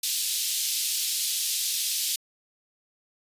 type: high-pass noise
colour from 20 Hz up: pink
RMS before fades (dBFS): -27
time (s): 0.03-2.16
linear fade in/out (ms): 5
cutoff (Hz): 3400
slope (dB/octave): 24
effects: resampled to 32000 Hz